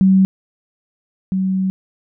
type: tone pair in turn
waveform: sine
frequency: 190.5 / 189.18 Hz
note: G3 / F#3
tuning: -49 / +39 cents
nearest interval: unison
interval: 12 cents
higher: first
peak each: -8 / -15 dBFS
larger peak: first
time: 0.01-0.25 / 1.32-1.7 s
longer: second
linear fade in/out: 0 ms
effects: none